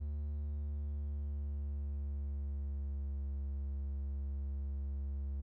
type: tone with pitch glide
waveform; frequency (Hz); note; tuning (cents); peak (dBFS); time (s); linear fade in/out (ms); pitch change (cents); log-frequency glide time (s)
triangle; 73.42 to 69.38; D2 to C#2; 0 to +2; -34; 0-5.42; 20; -98; 0.25-3.28
effects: none